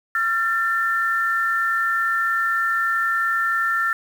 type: tone pair together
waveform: sine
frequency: 1368.4 / 1784 Hz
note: F6 / A6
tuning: -36 / +23 cents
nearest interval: perfect fourth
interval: 459 cents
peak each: -21 dBFS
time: 0.15-3.93 s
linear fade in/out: 2 ms
effects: 7-bit